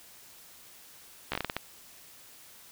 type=slowing click train; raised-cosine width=0.3 ms; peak=-14 dBFS; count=8; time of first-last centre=1.32-1.566 s; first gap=14 ms; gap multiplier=1.3; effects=white hiss -53 dBFS RMS until 2.71 s